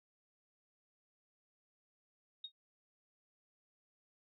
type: tone with exponential decay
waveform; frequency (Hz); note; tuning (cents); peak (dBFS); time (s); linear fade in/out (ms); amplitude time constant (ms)
sine; 3729; A#7; 0; -39; 2.44-2.52; 5; 17
effects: none